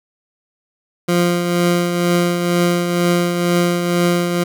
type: tone with tremolo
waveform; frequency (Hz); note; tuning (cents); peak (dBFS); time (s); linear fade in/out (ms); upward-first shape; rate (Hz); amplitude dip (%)
20% pulse; 174.61; F3; 0; -7; 1.08-4.44; 10; triangle; 2.1; 50
effects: none